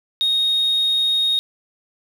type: tone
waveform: sine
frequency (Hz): 3729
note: A#7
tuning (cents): 0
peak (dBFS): -14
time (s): 0.21-1.39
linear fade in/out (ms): 0
effects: tanh soft clip ceiling -13 dBFS + 7-bit